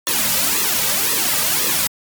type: noise with flanger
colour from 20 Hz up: white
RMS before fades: -18 dBFS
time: 0.07-1.87 s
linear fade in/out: 0 ms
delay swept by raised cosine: 1.3 to 2.9 ms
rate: 1.9 Hz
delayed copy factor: -0.9
effects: MP3 96 kbps